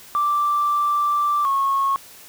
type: tone pair in turn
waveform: sine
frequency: 1173 / 1095 Hz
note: D6 / C#6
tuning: -2 / -22 cents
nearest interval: minor second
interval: 120 cents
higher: first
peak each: -16 dBFS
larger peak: neither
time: 0.15-1.45 / 1.45-1.96 s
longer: first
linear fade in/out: 0 ms
effects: tanh soft clip ceiling -12 dBFS + white hiss -44 dBFS RMS until 2.28 s